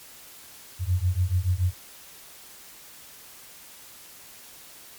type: beating tone pair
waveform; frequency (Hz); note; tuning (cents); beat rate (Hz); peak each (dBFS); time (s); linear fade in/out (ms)
sine; 87.31 / 94.31; F2 / F#2; 0 / +34; 7; -24; 0.79-1.74; 50
effects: white hiss -47 dBFS RMS until 4.98 s + MP3 96 kbps